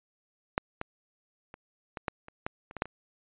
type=clicks; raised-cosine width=0.5 ms; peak=-10 / -18 / -29 / -21 / -14 / -30 / -16 / -30 / -22 / -11 / -28 dBFS; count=11; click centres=0.579 / 0.814 / 1.541 / 1.972 / 2.082 / 2.284 / 2.465 / 2.711 / 2.767 / 2.821 / 2.856 s; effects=resampled to 8000 Hz